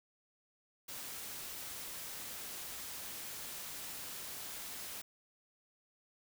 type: noise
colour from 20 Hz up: white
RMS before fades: -45 dBFS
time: 0.88-5.02 s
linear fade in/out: 10 ms
effects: none